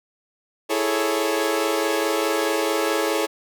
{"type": "chord", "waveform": "sawtooth", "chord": "A major seventh", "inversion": "second", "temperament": "equal", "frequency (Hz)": [329.6, 415.3, 440, 554.4], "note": ["E4", "G#4", "A4", "C#5"], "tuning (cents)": [0, 0, 0, 0], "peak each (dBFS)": -22, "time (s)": [0.69, 3.27], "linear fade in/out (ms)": 20, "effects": []}